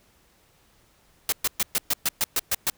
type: noise bursts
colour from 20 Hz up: white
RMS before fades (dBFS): -23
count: 10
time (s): 1.29-2.7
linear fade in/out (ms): 2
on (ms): 33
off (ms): 120
effects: pink hiss -61 dBFS RMS until 2.77 s